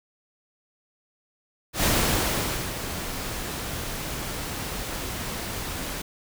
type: noise with ADSR envelope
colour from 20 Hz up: pink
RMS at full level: -21 dBFS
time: 1.73-6.02 s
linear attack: 110 ms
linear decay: 870 ms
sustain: -11 dB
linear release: 6 ms
effects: none